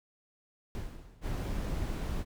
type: noise with exponential decay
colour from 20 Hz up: brown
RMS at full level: -35 dBFS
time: 0.75-1.54 s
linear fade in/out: 0 ms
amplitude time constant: 170 ms
type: noise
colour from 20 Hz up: brown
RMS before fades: -34 dBFS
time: 1.21-2.25 s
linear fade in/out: 50 ms
effects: none